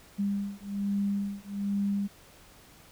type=beating tone pair; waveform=sine; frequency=200 / 201.2 Hz; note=G3 / G3; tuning=+35 / +45 cents; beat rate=1.2 Hz; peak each=-31 dBFS; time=0.18-2.08 s; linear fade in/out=20 ms; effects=pink hiss -55 dBFS RMS until 2.91 s

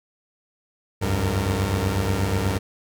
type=tone cluster; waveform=sawtooth; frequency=69 / 91 / 99.2 / 458.7 Hz; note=C#2 / F#2 / G2 / A#4; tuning=-7 / -28 / +21 / -28 cents; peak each=-26 / -23 / -19 / -27 dBFS; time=1.01-2.59 s; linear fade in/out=20 ms; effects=none

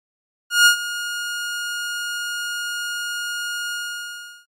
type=tone with ADSR envelope; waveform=sawtooth; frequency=1429 Hz; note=F6; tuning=39 cents sharp; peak=-5 dBFS; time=0.5-4.46 s; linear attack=160 ms; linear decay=97 ms; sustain=-16 dB; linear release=740 ms; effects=low-pass 12000 Hz 12 dB/octave + AAC 64 kbps

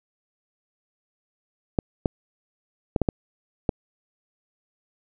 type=clicks; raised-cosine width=2 ms; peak=-7 dBFS; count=6; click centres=1.788 / 2.058 / 2.962 / 3.017 / 3.088 / 3.692 s; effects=none

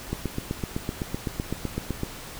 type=click train; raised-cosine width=3 ms; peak=-14 dBFS; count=16; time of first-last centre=0.13-2.034 s; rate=7.88 Hz; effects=pink hiss -40 dBFS RMS until 2.39 s

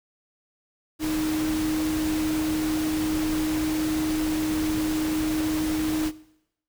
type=tone in noise; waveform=sine; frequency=311.1 Hz; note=D#4; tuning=in tune; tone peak=-24 dBFS; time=0.99-6.12 s; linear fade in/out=50 ms; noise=pink; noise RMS=-33 dBFS; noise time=0.99-6.12 s; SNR=+6 dB; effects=noise-tail reverb RT60 0.8 s tail -18 dB re dry

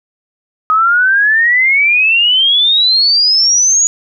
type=exponential sweep; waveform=sine; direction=up; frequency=1254 to 6840 Hz; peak=-7 dBFS; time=0.7-3.87 s; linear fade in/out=0 ms; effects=none

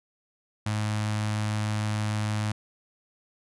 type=tone with notch filter; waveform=sawtooth; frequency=106.5 Hz; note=G#2; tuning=44 cents sharp; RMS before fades=-28 dBFS; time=0.66-2.52 s; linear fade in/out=5 ms; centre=410 Hz; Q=1; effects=resampled to 24000 Hz

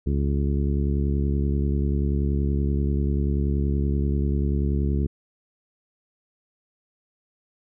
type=harmonic tone; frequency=70.4 Hz; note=C#2; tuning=27 cents sharp; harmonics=1 / 2 / 3 / 4 / 5 / 6; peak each=-22 / -27 / -29 / -34 / -33 / -37 dBFS; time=0.06-5.07 s; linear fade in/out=10 ms; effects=none

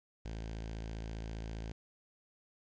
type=tone with notch filter; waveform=sawtooth; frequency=55 Hz; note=A1; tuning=in tune; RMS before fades=-42 dBFS; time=0.25-1.72 s; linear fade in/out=5 ms; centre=1200 Hz; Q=1.8; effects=resampled to 16000 Hz + 11-bit

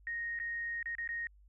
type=tone with dropouts; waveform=sine; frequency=1864.7 Hz; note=A#6; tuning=in tune; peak=-35 dBFS; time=0.07-1.27 s; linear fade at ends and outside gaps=1 ms; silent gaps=0.39-0.399 / 0.828-0.858 / 0.952-0.983 / 1.076-1.09 s; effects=added 50 Hz sine -58 dBFS peak until 1.48 s

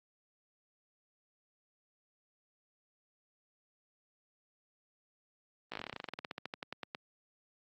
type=slowing click train; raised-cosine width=0.3 ms; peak=-23 dBFS; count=25; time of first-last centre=5.72-6.949 s; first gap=16 ms; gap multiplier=1.09; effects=high-pass 150 Hz 12 dB/octave + Opus 32 kbps

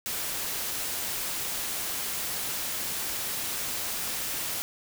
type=noise; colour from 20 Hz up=white; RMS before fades=-32 dBFS; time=0.06-4.62 s; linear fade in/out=0 ms; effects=none

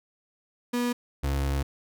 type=tone pair in turn; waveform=35% pulse; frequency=242.8 / 69.22 Hz; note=B3 / C#2; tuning=-29 / -2 cents; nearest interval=octave + minor seventh; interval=2173 cents; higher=first; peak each=-23 dBFS; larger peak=neither; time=0.73-0.93 / 1.23-1.63 s; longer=second; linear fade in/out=10 ms; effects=none

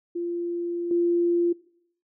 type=tone with level steps; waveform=sine; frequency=345.3 Hz; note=F4; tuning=20 cents flat; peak=-26 / -19 dBFS; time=0.15-1.53 s; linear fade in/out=10 ms; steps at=0.91 s; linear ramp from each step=2 ms; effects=noise-tail reverb RT60 0.7 s tail -22 dB re dry

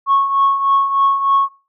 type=tone with tremolo; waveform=sine; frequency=1100 Hz; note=C#6; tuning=14 cents flat; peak=-8 dBFS; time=0.06-1.49 s; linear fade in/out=50 ms; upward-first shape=triangle; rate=3.3 Hz; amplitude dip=70%; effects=noise-tail reverb RT60 0.3 s tail -21 dB re dry + tanh soft clip ceiling -6 dBFS

